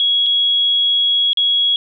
sine tone with dropouts, 3328 Hz, G#7, 3 cents sharp, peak -12 dBFS, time 0-1.76 s, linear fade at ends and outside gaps 1 ms, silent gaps 0.262-0.265 / 1.332-1.372 s, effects none

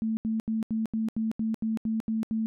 sine tone bursts, 221.7 Hz, A3, 13 cents sharp, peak -25 dBFS, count 11, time 0.02-2.46 s, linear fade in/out 0 ms, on 150 ms, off 79 ms, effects none

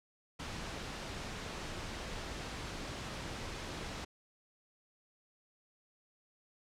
pink noise, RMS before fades -42 dBFS, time 0.39-4.05 s, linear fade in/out 10 ms, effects low-pass 6000 Hz 12 dB/octave

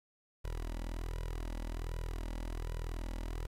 sawtooth tone with flanger, 41 Hz, E1, 9 cents flat, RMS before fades -39 dBFS, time 0.44-3.47 s, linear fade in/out 10 ms, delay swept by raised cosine 2 to 3.6 ms, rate 1.3 Hz, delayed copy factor +0.9, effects resampled to 32000 Hz + 10-bit

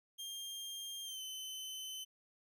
sawtooth tone with pitch glide, 3202 to 3050 Hz, G7 to G7, +36 to -48 cents, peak -40 dBFS, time 0.18-2.05 s, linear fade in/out 20 ms, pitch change -84 cents, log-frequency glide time 1.04-1.21 s, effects none

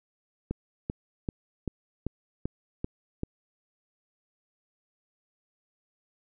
click train, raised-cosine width 3 ms, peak -17 dBFS, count 8, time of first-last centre 0.51-3.234 s, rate 2.57 Hz, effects none

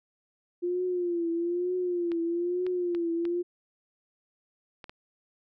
sine tone with vibrato, 349.2 Hz, F4, in tune, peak -26 dBFS, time 0.62-3.43 s, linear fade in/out 20 ms, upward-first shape triangle, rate 1.1 Hz, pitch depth 85 cents each way
clicks, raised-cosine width 0.3 ms, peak -27 dBFS, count 6, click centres 2.118 / 2.666 / 2.949 / 3.253 / 4.842 / 4.895 s
effects none

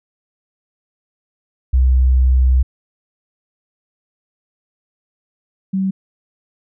sine tone pair in turn, 64 / 191.34 Hz, C2 / G3, -38 / -42 cents, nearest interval octave + perfect fifth, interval 1896 cents, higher second, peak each -9 / -15 dBFS, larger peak first, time 1.73-2.63 / 5.73-5.91 s, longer first, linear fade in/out 10 ms, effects none

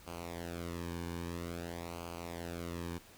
sawtooth tone with flanger, 85.5 Hz, F2, 36 cents flat, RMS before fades -42 dBFS, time 0.06-2.99 s, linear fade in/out 20 ms, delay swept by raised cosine 0.54 to 1.54 ms, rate 0.5 Hz, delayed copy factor -0.8, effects pink hiss -58 dBFS RMS until 3.17 s

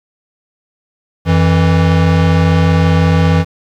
square tone pair together, 89.06 / 163.9 Hz, F2 / E3, +34 / -10 cents, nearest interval major seventh, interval 1056 cents, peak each -12 / -11 dBFS, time 1.25-3.45 s, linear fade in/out 50 ms, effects low-pass 4000 Hz 12 dB/octave + 7-bit

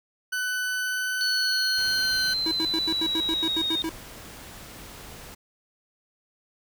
40% pulse tone with pitch glide, 1499 to 1519.9 Hz, F#6 to F#6, +22 to +46 cents, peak -25 dBFS, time 0.32-2.34 s, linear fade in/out 10 ms, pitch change +24 cents, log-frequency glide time 0.67-1.89 s
sine linear sweep, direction down, 4435 to 3683 Hz, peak -24 dBFS, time 1.21-3.82 s, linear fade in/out 0 ms
pink noise, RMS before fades -43 dBFS, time 1.77-5.35 s, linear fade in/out 10 ms
square tone bursts, 324.2 Hz, E4, 29 cents flat, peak -27 dBFS, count 11, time 2.46-3.893 s, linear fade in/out 2 ms, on 53 ms, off 85 ms
effects none

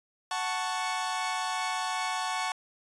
sawtooth chord, F# minor, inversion none, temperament equal, 740 / 880 / 1108.7 Hz, F#5 / A5 / C#6, 0 / 0 / 0 cents, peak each -30 dBFS, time 0.31-2.52 s, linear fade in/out 2 ms, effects resampled to 22050 Hz

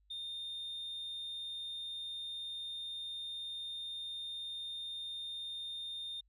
sine tone, 3639 Hz, A#7, 42 cents flat, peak -38 dBFS, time 0.1-6.21 s, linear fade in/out 10 ms, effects tanh soft clip ceiling -38 dBFS + added 50 Hz sine -68 dBFS peak until 6.28 s

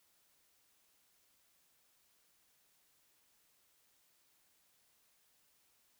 silence, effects white hiss -73 dBFS RMS until 5.99 s

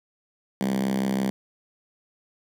5% pulse tone with high-pass filter, 66 Hz, C2, 16 cents sharp, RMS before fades -25 dBFS, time 0.61-1.3 s, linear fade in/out 0 ms, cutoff 190 Hz, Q 6, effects none

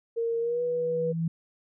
sine tone with pitch glide, 462 to 487.8 Hz, A#4 to B4, -16 to -21 cents, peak -25 dBFS, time 0.16-1.13 s, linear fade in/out 20 ms, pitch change +95 cents, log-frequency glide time 0.4-0.62 s
sine tone with exponential growth, 164.81 Hz, E3, in tune, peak -23 dBFS, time 0.31-1.28 s, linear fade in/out 5 ms, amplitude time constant 210 ms
effects none

